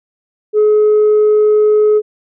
sine tone, 424.4 Hz, G#4, 38 cents sharp, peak -5 dBFS, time 0.53-2.02 s, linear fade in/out 50 ms, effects tanh soft clip ceiling -5 dBFS

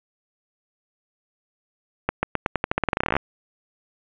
accelerating click train, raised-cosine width 0.5 ms, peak -5 dBFS, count 21, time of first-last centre 2.09-3.166 s, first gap 140 ms, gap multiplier 0.88, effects resampled to 8000 Hz + 7-bit

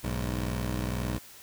15% pulse tone pair together, 61.8 / 103.83 Hz, B1 / G#2, +2 / 0 cents, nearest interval major sixth, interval 898 cents, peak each -24 / -29 dBFS, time 0.03-1.19 s, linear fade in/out 20 ms, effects white hiss -50 dBFS RMS until 1.42 s

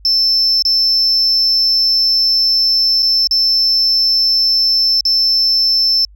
sine tone with dropouts, 5310 Hz, E8, 12 cents sharp, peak -8 dBFS, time 0.05-6.05 s, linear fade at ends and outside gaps 1 ms, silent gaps 0.623-0.651 / 3.023-3.028 / 3.272-3.31 / 5.008-5.052 s, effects tanh soft clip ceiling -8 dBFS + added 50 Hz sine -39 dBFS peak until 6.15 s

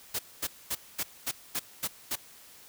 white noise bursts, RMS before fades -31 dBFS, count 8, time 0.14-2.158 s, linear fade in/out 10 ms, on 51 ms, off 230 ms, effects white hiss -53 dBFS RMS until 2.68 s

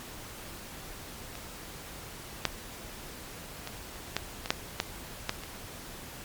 clicks, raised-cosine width 0.2 ms, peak -24 / -7 / -19 / -10 / -17 / -6 / -9 / -10 / -23 dBFS, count 9, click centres 1.354 / 2.453 / 3.674 / 4.166 / 4.459 / 4.505 / 4.801 / 5.294 / 5.436 s, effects pink hiss -44 dBFS RMS until 6.24 s + MP3 96 kbps

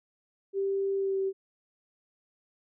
sine tone with pitch glide, 392 to 386.2 Hz, G4 to G4, 0 to -26 cents, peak -26 dBFS, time 0.53-1.33 s, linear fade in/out 50 ms, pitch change -26 cents, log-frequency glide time 0.96-1.18 s, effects none

